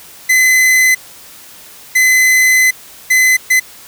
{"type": "tone bursts at uneven times", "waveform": "45% pulse", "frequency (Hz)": 2030, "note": "B6", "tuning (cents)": 47, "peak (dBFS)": -7, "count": 4, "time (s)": [[0.29, 0.95], [1.95, 2.71], [3.1, 3.37], [3.5, 3.6]], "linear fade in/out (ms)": 10, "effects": ["white hiss -37 dBFS RMS until 3.87 s"]}